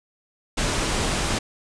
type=low-pass noise; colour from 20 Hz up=pink; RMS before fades=-24 dBFS; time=0.57-1.39 s; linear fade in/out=10 ms; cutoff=9500 Hz; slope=48 dB/octave; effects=none